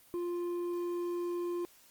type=tone with hard clipping; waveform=sine; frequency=349.2 Hz; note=F4; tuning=in tune; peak=-34 dBFS; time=0.14-1.65 s; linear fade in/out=0 ms; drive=5 dB; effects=white hiss -61 dBFS RMS until 1.9 s + Opus 24 kbps